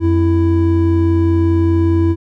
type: tone pair together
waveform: triangle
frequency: 88.8 / 331.3 Hz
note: F2 / E4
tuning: +29 / +9 cents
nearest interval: octave + major seventh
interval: 2280 cents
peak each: -11 dBFS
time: 0-2.16 s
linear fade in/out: 50 ms
effects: none